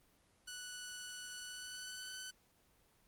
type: tone with pitch glide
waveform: 10% pulse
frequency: 1480 to 1509.4 Hz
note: F#6 to F#6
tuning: 0 to +34 cents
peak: -36 dBFS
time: 0.47-2.31 s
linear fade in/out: 10 ms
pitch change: +34 cents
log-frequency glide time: 1.4-2.18 s
effects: pink hiss -71 dBFS RMS until 3.07 s + Opus 24 kbps